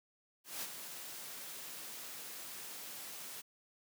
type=noise with ADSR envelope; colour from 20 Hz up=white; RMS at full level=-40 dBFS; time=0.44-3.42 s; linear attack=180 ms; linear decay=48 ms; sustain=-7 dB; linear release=17 ms; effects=high-pass 150 Hz 12 dB/octave